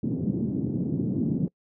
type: band-pass noise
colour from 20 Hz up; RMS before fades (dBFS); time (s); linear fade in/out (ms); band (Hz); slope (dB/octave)
pink; -27; 0.03-1.48; 5; 140 to 300; 24
effects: noise-tail reverb RT60 0.1 s tail -25 dB re dry